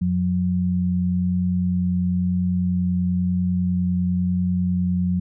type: tone pair together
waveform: sine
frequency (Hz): 90.1 / 180.2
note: F#2 / F#3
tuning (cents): -45 / -45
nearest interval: octave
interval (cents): 1200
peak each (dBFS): -25 / -19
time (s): 0.01-5.2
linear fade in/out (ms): 10
effects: none

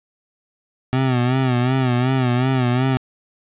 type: tone with vibrato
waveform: 25% pulse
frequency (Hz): 127.2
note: C3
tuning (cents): -48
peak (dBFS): -12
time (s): 0.93-2.97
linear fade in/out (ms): 0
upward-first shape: sine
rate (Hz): 2.7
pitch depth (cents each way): 79
effects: resampled to 8000 Hz + 9-bit

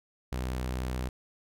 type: tone with vibrato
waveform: sawtooth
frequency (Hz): 63.1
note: B1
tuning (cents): +38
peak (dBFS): -27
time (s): 0.32-1.09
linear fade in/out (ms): 5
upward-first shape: triangle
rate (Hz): 10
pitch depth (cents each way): 10
effects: none

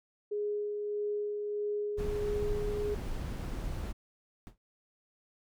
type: tone with tremolo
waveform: sine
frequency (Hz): 415.3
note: G#4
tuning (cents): 0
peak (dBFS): -30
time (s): 0.31-2.95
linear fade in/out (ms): 10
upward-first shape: sine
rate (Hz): 1.6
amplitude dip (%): 30
type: noise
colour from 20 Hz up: brown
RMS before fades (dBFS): -36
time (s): 1.97-3.93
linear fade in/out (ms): 20
type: noise with exponential decay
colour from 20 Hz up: brown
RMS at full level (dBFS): -41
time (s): 4.47-4.58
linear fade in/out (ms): 0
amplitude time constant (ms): 22
effects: none

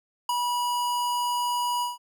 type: tone with ADSR envelope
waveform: square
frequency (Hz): 972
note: B5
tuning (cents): -28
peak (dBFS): -22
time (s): 0.29-1.98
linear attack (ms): 4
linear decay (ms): 16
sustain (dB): -3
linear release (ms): 160
effects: none

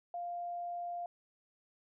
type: tone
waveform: sine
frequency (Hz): 698.5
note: F5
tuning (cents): 0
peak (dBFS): -37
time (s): 0.14-1.06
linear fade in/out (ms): 2
effects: none

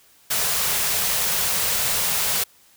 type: band-stop noise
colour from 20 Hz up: white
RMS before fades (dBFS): -22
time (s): 0.3-2.44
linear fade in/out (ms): 10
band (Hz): 230 to 380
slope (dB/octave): 96
effects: white hiss -55 dBFS RMS until 2.76 s

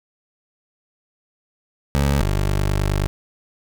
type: tone pair in turn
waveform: 20% pulse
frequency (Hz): 70.1 / 49.57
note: C#2 / G1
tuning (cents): +20 / +20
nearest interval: tritone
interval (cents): 600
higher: first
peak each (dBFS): -11 / -13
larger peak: first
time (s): 1.95-2.21 / 2.21-3.07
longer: second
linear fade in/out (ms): 0
effects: none

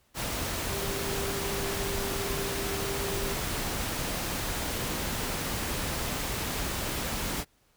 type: tone in noise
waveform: sine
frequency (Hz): 395.6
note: G4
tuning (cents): +16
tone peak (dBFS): -35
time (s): 0.69-3.37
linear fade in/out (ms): 50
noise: pink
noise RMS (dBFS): -32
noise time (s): 0.14-7.45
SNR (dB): -6
effects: pink hiss -67 dBFS RMS until 7.76 s

